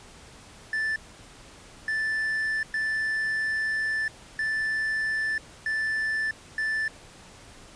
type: tone bursts at uneven times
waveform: triangle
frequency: 1760 Hz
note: A6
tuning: in tune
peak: -23 dBFS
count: 6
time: 0.73-0.96 / 1.88-2.63 / 2.74-4.08 / 4.39-5.38 / 5.66-6.31 / 6.58-6.88 s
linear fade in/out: 2 ms
effects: pink hiss -49 dBFS RMS until 7.75 s + resampled to 22050 Hz